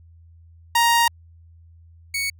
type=tone pair in turn; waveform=sawtooth; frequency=936 / 2226 Hz; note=A#5 / C#7; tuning=+7 / +7 cents; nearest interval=octave + minor third; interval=1500 cents; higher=second; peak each=-11 / -19 dBFS; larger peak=first; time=0.75-1.08 / 2.14-2.3 s; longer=first; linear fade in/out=5 ms; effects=added 83 Hz sine -46 dBFS peak until 2.39 s